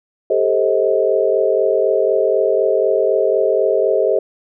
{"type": "chord", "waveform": "sine", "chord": "A half-diminished seventh", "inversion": "third", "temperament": "just", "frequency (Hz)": [396, 440, 528, 633.6], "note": ["G4", "A4", "C5", "Eb5"], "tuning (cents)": [18, 0, 16, 31], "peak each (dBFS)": -18, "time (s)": [0.3, 4.19], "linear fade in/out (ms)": 5, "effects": []}